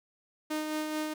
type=tone with tremolo; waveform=sawtooth; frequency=307.8 Hz; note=D#4; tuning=19 cents flat; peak=-26 dBFS; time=0.5-1.14 s; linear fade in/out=10 ms; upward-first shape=sine; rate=4.6 Hz; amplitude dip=35%; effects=none